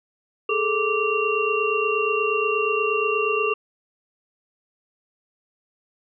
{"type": "tone cluster", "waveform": "sine", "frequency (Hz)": [414.8, 443.2, 1172, 2755], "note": ["G#4", "A4", "D6", "F7"], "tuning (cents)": [-2, 13, -4, -24], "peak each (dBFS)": -25, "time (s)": [0.49, 3.54], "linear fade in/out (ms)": 5, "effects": []}